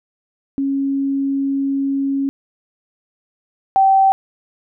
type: tone pair in turn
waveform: sine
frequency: 274.8 / 774.1 Hz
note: C#4 / G5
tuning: -15 / -22 cents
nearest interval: octave + tritone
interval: 1793 cents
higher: second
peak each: -16 / -9 dBFS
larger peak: second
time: 0.58-2.29 / 3.76-4.12 s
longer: first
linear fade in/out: 0 ms
effects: none